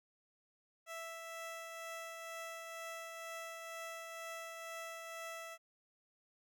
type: tone with tremolo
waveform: 15% pulse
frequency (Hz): 660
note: E5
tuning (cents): +2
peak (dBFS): -37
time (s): 0.86-5.58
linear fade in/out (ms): 50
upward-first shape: triangle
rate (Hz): 2.1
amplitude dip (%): 35
effects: none